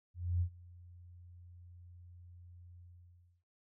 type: tone with ADSR envelope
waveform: sine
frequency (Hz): 87.9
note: F2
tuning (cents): +12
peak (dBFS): -28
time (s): 0.14-3.44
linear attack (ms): 270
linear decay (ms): 82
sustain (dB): -24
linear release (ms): 650
effects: none